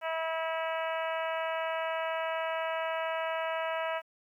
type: harmonic tone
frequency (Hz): 324.2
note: E4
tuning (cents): -29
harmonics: 2 / 3 / 4 / 5 / 6 / 7 / 8 / 9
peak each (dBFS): -33 / -37 / -39 / -41 / -43 / -44 / -45 / -46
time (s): 0.01-4.02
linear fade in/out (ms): 50
effects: 11-bit